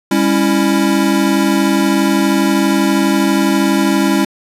square chord, C# diminished, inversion second, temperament equal with one note detuned, 200.2 / 277.2 / 329.6 Hz, G3 / C#4 / E4, +37 / 0 / 0 cents, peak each -16 dBFS, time 0.11-4.25 s, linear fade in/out 5 ms, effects resampled to 32000 Hz + 7-bit

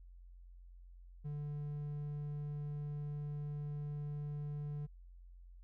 triangle tone, 146.83 Hz, D3, in tune, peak -37 dBFS, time 1.24-4.87 s, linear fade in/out 20 ms, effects added 44 Hz sine -53 dBFS peak until 5.63 s

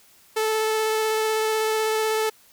sawtooth tone with vibrato, 437.1 Hz, A4, 11 cents flat, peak -17 dBFS, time 0.36-2.3 s, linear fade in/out 10 ms, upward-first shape square, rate 16 Hz, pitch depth 8 cents each way, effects white hiss -55 dBFS RMS until 2.52 s

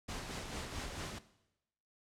pink noise with tremolo, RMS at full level -41 dBFS, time 0.08-1.19 s, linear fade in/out 10 ms, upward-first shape sine, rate 4.5 Hz, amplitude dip 40%, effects noise-tail reverb RT60 0.9 s tail -17 dB re dry + low-pass 8000 Hz 12 dB/octave

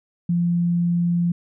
sine tone, 172.8 Hz, F3, 18 cents flat, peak -17 dBFS, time 0.29-1.32 s, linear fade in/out 5 ms, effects none

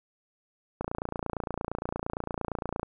click train, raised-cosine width 1 ms, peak -17 dBFS, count 59, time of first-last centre 0.81-2.831 s, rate 28.7 Hz, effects none

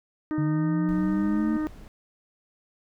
harmonic tone, 307.5 Hz, D#4, 20 cents flat, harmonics 1 / 2 / 3 / 4 / 5 / 6, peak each -25 / -43 / -44 / -41 / -47 / -46 dBFS, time 0.31-1.67 s, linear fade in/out 0 ms
sine exponential sweep, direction up, 146.83 to 227.7 Hz, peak -24 dBFS, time 0.38-1.57 s, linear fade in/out 2 ms
brown noise, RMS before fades -43 dBFS, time 0.89-1.88 s, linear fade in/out 0 ms
effects none

